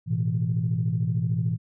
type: chord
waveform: sine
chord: A suspended second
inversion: none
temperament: equal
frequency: 110 / 123.47 / 164.81 Hz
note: A2 / B2 / E3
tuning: 0 / 0 / 0 cents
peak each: -26 dBFS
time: 0.06-1.58 s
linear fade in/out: 50 ms
effects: tanh soft clip ceiling -14 dBFS